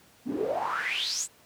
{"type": "noise with band-pass filter sweep", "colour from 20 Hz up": "pink", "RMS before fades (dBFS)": -30, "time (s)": [0.25, 1.28], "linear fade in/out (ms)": 50, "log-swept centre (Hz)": [230, 8400], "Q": 9, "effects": ["pink hiss -58 dBFS RMS until 1.45 s", "high-pass 100 Hz 12 dB/octave"]}